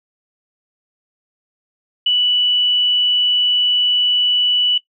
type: tone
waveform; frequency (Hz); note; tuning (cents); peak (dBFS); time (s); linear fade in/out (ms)
sine; 2960; F#7; 0; -12; 2.06-4.78; 5
effects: noise-tail reverb RT60 0.1 s tail -18 dB re dry